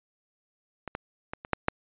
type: clicks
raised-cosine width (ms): 0.5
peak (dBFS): -20 / -17 / -19 / -24 / -8 / -7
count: 6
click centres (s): 0.877 / 0.951 / 1.335 / 1.449 / 1.533 / 1.684
effects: resampled to 8000 Hz